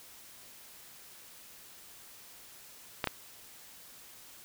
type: clicks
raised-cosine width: 0.3 ms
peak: -13 dBFS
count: 2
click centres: 3.042 / 3.073 s
effects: white hiss -53 dBFS RMS until 4.44 s